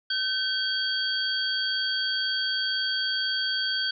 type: tone cluster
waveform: sine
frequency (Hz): 1536 / 3261 / 4562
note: G6 / G#7 / C#8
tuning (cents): -36 / -32 / +49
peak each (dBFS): -29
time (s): 0.1-3.91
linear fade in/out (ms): 5
effects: none